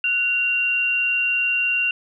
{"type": "tone pair together", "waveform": "sine", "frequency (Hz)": [1478.1, 2763], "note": ["F#6", "F7"], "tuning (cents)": [-2, -19], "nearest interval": "major seventh", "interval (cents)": 1083, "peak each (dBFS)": [-30, -18], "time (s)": [0.04, 1.91], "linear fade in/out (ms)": 2, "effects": []}